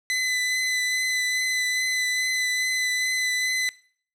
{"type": "tone with vibrato", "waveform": "sawtooth", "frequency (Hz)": 2012, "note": "B6", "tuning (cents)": 32, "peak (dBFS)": -19, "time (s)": [0.1, 3.69], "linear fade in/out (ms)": 0, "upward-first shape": "triangle", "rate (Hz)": 2.4, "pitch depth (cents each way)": 16, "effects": ["noise-tail reverb RT60 0.5 s tail -20 dB re dry", "low-pass 10000 Hz 12 dB/octave"]}